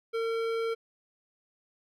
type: tone with hard clipping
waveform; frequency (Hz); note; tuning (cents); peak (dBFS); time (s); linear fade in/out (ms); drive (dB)
sine; 455.2; A#4; -41; -30; 0.13-0.75; 20; 14
effects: none